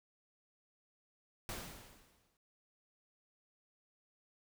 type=noise with exponential decay; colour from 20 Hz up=pink; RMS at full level=-41 dBFS; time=1.49-2.37 s; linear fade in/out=1 ms; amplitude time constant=190 ms; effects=none